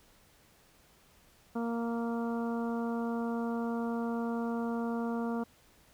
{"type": "harmonic tone", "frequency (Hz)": 232.7, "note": "A#3", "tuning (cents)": -3, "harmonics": [1, 2, 3, 4, 5, 6], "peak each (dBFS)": [-32, -38, -42, -44, -46, -48], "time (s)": [1.55, 5.44], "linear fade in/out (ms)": 10, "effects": ["pink hiss -63 dBFS RMS until 5.93 s"]}